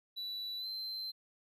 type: tone with pitch glide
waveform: triangle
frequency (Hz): 3951 to 4102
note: B7 to C8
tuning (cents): 0 to -35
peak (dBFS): -37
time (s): 0.16-1.12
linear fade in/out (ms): 20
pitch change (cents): +65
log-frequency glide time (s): 0.58-0.67
effects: none